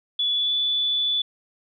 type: tone with pitch glide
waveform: sine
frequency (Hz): 3427 to 3467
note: A7 to A7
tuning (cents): -46 to -26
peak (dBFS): -20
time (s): 0.19-1.22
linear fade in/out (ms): 5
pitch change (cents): +20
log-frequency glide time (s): 0.33-0.54
effects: none